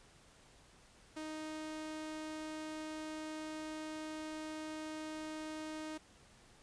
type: tone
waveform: sawtooth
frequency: 311.1 Hz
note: D#4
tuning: in tune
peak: -38 dBFS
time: 1.16-5.98 s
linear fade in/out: 10 ms
effects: pink hiss -63 dBFS RMS until 6.62 s + resampled to 22050 Hz